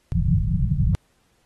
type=low-pass noise; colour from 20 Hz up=white; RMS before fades=-20 dBFS; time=0.12-0.95 s; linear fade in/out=0 ms; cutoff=180 Hz; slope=96 dB/octave; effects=pink hiss -65 dBFS RMS until 1.45 s + AAC 32 kbps